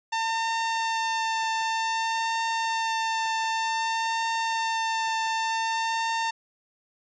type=tone with vibrato; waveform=sawtooth; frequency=901 Hz; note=A5; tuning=41 cents sharp; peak=-21 dBFS; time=0.12-6.31 s; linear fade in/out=10 ms; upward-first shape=triangle; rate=0.54 Hz; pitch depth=14 cents each way; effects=resampled to 16000 Hz